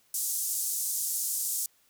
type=band-pass noise; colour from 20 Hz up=pink; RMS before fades=-31 dBFS; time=0.14-1.66 s; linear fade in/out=2 ms; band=6800 to 15000 Hz; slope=24 dB/octave; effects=white hiss -66 dBFS RMS until 1.89 s